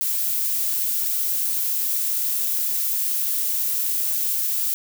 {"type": "noise", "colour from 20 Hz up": "violet", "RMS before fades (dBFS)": -23, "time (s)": [0.01, 4.74], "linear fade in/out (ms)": 0, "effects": []}